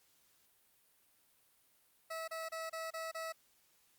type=tone bursts; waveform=20% pulse; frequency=649 Hz; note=E5; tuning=27 cents flat; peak=-35 dBFS; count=6; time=2.1-3.325 s; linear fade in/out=10 ms; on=180 ms; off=29 ms; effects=white hiss -71 dBFS RMS until 3.98 s + Opus 48 kbps